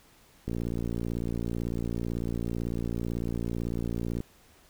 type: click train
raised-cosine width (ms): 3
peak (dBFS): -19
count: 217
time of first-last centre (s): 0.48-4.204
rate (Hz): 58
effects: pink hiss -59 dBFS RMS until 4.69 s

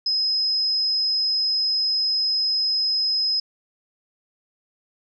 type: tone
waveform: sine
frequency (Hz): 5090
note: D#8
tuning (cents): +39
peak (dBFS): -19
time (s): 0.06-3.4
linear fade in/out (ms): 5
effects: none

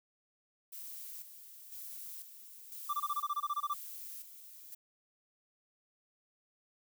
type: noise with tremolo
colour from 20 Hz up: violet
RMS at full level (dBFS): -46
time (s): 0.72-4.75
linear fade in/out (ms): 10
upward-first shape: square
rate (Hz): 1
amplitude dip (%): 55
type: tone bursts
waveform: triangle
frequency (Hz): 1174.7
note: D6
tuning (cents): 0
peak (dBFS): -29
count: 13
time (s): 2.89-3.739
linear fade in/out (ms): 10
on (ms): 45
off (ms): 22
effects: none

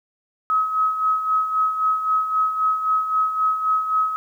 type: tone with tremolo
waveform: sine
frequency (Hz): 1277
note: D#6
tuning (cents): +45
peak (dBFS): -15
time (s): 0.5-4.16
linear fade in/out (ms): 0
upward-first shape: sine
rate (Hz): 3.8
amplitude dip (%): 60
effects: 9-bit

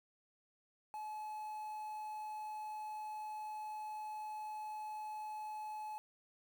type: tone with quantisation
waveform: triangle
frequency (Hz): 856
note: A5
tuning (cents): -48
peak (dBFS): -40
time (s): 0.94-5.98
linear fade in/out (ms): 0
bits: 10
effects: none

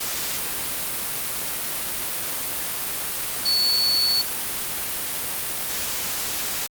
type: tone in noise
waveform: sine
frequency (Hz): 4437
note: C#8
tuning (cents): +1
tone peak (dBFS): -18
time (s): 3.45-4.22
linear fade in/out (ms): 10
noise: white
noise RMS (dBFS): -27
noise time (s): 0-6.67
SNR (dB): +6
effects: Opus 48 kbps

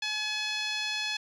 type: tone with band-pass filter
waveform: 10% pulse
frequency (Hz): 851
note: G#5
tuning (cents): +42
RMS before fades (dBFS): -32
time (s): 0.02-1.17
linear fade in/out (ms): 5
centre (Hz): 3300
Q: 0.86
effects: resampled to 24000 Hz

